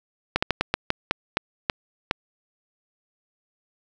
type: slowing click train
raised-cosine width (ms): 0.3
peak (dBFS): -4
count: 10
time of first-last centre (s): 0.36-2.111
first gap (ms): 65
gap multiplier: 1.26
effects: none